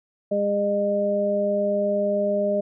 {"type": "harmonic tone", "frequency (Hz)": 203.2, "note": "G#3", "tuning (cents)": -38, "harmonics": [1, 2, 3], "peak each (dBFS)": [-27, -28, -21], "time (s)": [0.31, 2.61], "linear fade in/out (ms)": 10, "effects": []}